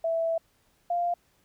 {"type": "tone pair in turn", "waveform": "sine", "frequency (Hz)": [659.3, 697.1], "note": ["E5", "F5"], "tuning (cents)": [0, -3], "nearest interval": "minor second", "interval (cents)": 97, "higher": "second", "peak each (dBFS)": [-24, -24], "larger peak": "neither", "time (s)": [[0.04, 0.38], [0.9, 1.14]], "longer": "first", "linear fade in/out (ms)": 5, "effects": ["pink hiss -67 dBFS RMS until 1.44 s"]}